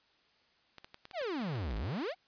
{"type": "clicks", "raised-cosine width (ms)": 0.2, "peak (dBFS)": -30, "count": 10, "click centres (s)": [0.783, 0.845, 0.944, 1.054, 1.112, 1.215, 1.416, 1.556, 1.711, 1.769]}
{"type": "exponential two-way sweep", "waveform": "45% pulse", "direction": "down then up", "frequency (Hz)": [804, 49, 804], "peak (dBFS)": -34, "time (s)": [1.13, 2.15], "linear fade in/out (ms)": 50, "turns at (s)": 1.77}
{"effects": ["white hiss -69 dBFS RMS until 2.27 s", "resampled to 11025 Hz"]}